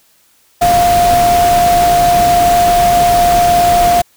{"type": "tone in noise", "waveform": "sine", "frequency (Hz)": 701, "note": "F5", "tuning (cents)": 6, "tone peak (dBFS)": -7, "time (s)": [0.61, 4.02], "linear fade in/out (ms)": 10, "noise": "pink", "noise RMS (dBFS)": -18, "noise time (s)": [0.61, 4.02], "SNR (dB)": 8, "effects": ["white hiss -52 dBFS RMS until 4.16 s"]}